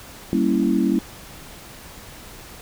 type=chord; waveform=sine; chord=G diminished seventh; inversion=none; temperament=equal; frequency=196 / 233.1 / 277.2 / 329.6 Hz; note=G3 / Bb3 / Db4 / Fb4; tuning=0 / 0 / 0 / 0 cents; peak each=-22 dBFS; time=0.33-0.99 s; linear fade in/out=0 ms; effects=pink hiss -41 dBFS RMS until 2.61 s